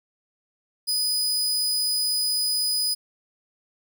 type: tone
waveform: sawtooth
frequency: 4978 Hz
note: D#8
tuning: in tune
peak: -19 dBFS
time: 0.87-2.95 s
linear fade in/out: 20 ms
effects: none